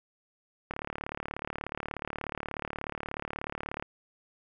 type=click train; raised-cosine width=0.5 ms; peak=-19 dBFS; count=115; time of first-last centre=0.71-3.825 s; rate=36.6 Hz; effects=none